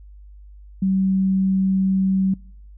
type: tone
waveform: sine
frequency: 190.9 Hz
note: G3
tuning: 46 cents flat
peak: -16 dBFS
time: 0.82-2.34 s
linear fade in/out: 5 ms
effects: noise-tail reverb RT60 0.7 s tail -26 dB re dry + added 50 Hz sine -40 dBFS peak until 2.77 s